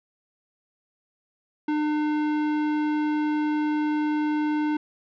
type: tone with tanh clipping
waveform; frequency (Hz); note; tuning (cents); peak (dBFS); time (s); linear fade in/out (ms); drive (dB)
sine; 301.7; D4; +47; -24; 1.68-4.77; 5; 16
effects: none